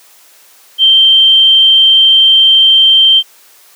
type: tone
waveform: sine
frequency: 3137 Hz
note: G7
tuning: 1 cent sharp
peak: -3 dBFS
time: 0.78-3.23 s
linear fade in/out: 50 ms
effects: white hiss -43 dBFS RMS until 3.75 s + high-pass 400 Hz 12 dB/octave